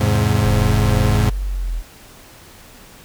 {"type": "chord", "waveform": "35% pulse", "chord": "E augmented", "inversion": "none", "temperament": "equal with one note detuned", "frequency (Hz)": [82.41, 105.09, 130.81], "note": ["E2", "G#2", "B#2"], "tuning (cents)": [0, 21, 0], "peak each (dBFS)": [-19, -14, -19], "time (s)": [0, 1.3], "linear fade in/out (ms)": 10}
{"type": "linear two-way sweep", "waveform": "sine", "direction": "up then down", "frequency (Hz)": [40.01, 47.61, 40.02], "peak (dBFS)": -19, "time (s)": [0.42, 1.83], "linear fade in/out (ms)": 50, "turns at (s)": 1.45}
{"effects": ["pink hiss -43 dBFS RMS until 3.04 s"]}